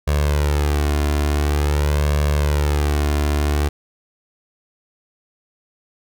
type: tone with flanger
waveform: sawtooth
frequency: 73.42 Hz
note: D2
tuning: in tune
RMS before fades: -18 dBFS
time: 0.07-3.69 s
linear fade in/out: 10 ms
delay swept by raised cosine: 1.8 to 2.9 ms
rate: 0.47 Hz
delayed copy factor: +0.65
effects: none